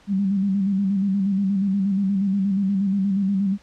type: tone with vibrato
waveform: sine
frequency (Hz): 196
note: G3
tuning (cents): 0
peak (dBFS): -18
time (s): 0.07-3.58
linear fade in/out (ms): 50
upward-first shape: square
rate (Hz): 8.4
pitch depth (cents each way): 49
effects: pink hiss -54 dBFS RMS until 3.62 s + low-pass 6000 Hz 12 dB/octave